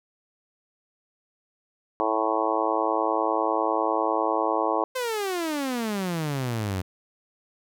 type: harmonic tone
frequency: 110 Hz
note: A2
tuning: in tune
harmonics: 3 / 4 / 5 / 6 / 7 / 8 / 9 / 10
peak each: -30 / -30 / -30 / -30 / -30 / -30 / -30 / -30 dBFS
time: 2-4.84 s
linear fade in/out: 0 ms
type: exponential sweep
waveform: sawtooth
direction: down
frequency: 523.3 to 89.3 Hz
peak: -22 dBFS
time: 4.95-6.82 s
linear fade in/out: 10 ms
effects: none